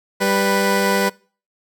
15% pulse tone pair together, 196.49 / 493.9 Hz, G3 / B4, +4 / 0 cents, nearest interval octave + major third, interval 1596 cents, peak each -12 dBFS, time 0.2-1.1 s, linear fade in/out 20 ms, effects noise-tail reverb RT60 0.4 s tail -24 dB re dry

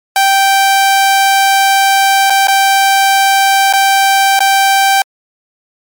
sawtooth tone with dropouts, 782 Hz, G5, 4 cents flat, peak -3 dBFS, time 0.16-5.02 s, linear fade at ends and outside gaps 2 ms, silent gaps 2.299-2.303 / 2.472-2.482 / 3.727-3.735 / 4.392-4.404 s, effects MP3 96 kbps

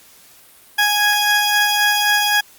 20% pulse tone pair together, 830.6 / 1657.4 Hz, G#5 / G#6, 0 / -4 cents, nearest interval octave, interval 1196 cents, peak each -12 dBFS, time 0.78-2.41 s, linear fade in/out 10 ms, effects white hiss -47 dBFS RMS until 2.58 s + Opus 48 kbps

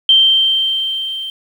sine tone with level ramp, 3136 Hz, G7, in tune, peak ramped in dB -5 to -22 dBFS, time 0.09-1.3 s, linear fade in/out 2 ms, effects 7-bit

